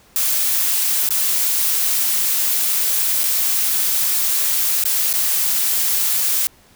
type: noise with dropouts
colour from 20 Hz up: blue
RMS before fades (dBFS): -18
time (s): 0.16-6.47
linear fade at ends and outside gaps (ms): 0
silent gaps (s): 1.089-1.106 / 3.234-3.239 / 4.838-4.853 / 5.129-5.138
effects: pink hiss -51 dBFS RMS until 6.75 s